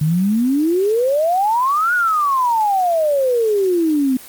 sine exponential two-way sweep, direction up then down, 147.3 to 1480 to 251.4 Hz, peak -13 dBFS, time 0.01-4.17 s, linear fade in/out 5 ms, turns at 1.94 s, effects white hiss -38 dBFS RMS until 4.28 s + Opus 24 kbps

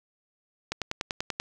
click train, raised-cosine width 0.2 ms, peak -12 dBFS, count 8, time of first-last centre 0.72-1.4 s, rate 10.3 Hz, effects none

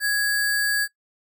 sine tone with sample-and-hold, 1666 Hz, G#6, 5 cents sharp, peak -19 dBFS, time 0-0.88 s, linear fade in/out 50 ms, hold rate 6300 Hz, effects noise-tail reverb RT60 0.1 s tail -18 dB re dry

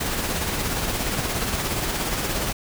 pink noise with tremolo, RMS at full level -24 dBFS, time 0-2.53 s, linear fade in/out 10 ms, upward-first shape sine, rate 17 Hz, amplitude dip 35%, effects none

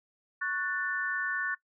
sine chord, F# minor, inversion second, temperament just, 1110 / 1480 / 1776 Hz, C#6 / F#6 / A6, +2 / 0 / +16 cents, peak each -38 / -32 / -33 dBFS, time 0.41-1.55 s, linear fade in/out 10 ms, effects noise-tail reverb RT60 0.1 s tail -19 dB re dry

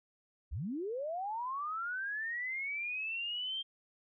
sine linear sweep, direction up, 47.41 to 3192 Hz, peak -35 dBFS, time 0.51-3.63 s, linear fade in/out 20 ms, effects none

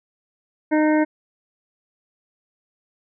harmonic tone, 307 Hz, D#4, 23 cents flat, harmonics 1 / 2 / 3 / 5 / 6 / 7, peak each -16 / -22 / -26 / -30 / -32 / -33 dBFS, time 0.71-1.05 s, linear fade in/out 20 ms, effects none

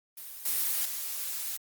blue noise with level steps, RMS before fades -43 / -29 / -35 dBFS, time 0.17-1.57 s, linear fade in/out 5 ms, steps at 0.45 / 0.85 s, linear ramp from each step 5 ms, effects Opus 32 kbps

